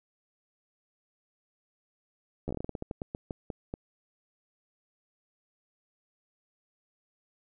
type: slowing click train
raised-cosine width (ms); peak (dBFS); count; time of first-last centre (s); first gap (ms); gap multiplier
2; -21; 17; 2.48-3.739; 12; 1.22
effects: none